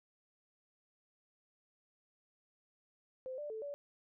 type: tone with pitch steps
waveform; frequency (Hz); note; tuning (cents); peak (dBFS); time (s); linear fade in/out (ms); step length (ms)
sine; 517 / 590 / 439.5 / 573; C5 / D5 / A4 / D5; -21 / +8 / -2 / -43; -40; 3.26-3.74; 0; 120
effects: none